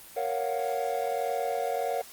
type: chord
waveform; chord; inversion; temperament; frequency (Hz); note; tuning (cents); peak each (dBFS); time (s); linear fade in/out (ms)
triangle; Gb major seventh; first; equal; 466.2 / 554.4 / 698.5 / 740; Bb4 / Db5 / F5 / Gb5; 0 / 0 / 0 / 0; -31; 0.16-2.02; 10
effects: white hiss -48 dBFS RMS until 2.12 s + Opus 24 kbps